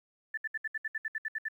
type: tone bursts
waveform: sine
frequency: 1760 Hz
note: A6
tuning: in tune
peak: -31 dBFS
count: 12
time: 0.34-1.485 s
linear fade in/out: 5 ms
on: 34 ms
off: 67 ms
effects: 11-bit